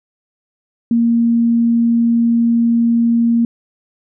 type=tone; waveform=sine; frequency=233.1 Hz; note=A#3; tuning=in tune; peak=-10 dBFS; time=0.91-3.45 s; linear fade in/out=2 ms; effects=none